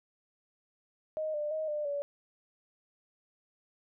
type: tone with pitch steps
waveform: sine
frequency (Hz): 623 / 596 / 627 / 598 / 572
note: D#5 / D5 / D#5 / D5 / D5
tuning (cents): +2 / +25 / +13 / +31 / -46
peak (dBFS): -31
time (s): 1.17-2.02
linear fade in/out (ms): 0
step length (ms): 170
effects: none